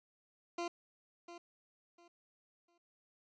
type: tone with echo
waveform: 20% pulse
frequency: 344.4 Hz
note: F4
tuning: 24 cents flat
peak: -32 dBFS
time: 0.58-0.68 s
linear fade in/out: 5 ms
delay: 700 ms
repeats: 3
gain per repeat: -12 dB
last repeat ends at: 2.78 s
effects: resampled to 16000 Hz